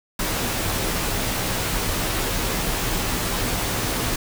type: noise with comb filter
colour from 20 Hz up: pink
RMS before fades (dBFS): -24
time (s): 0.19-4.16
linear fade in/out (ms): 5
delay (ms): 14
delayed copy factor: -0.5
effects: none